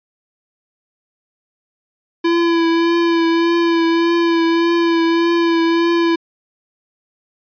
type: tone with vibrato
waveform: square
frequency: 335.7 Hz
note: E4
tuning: 32 cents sharp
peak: -13 dBFS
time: 2.24-6.16 s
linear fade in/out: 10 ms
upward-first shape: triangle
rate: 1.7 Hz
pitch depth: 27 cents each way
effects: resampled to 11025 Hz